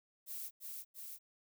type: noise with echo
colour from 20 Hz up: violet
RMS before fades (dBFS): -44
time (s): 0.26-0.51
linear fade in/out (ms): 50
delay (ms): 340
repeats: 2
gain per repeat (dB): -2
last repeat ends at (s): 1.19
effects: none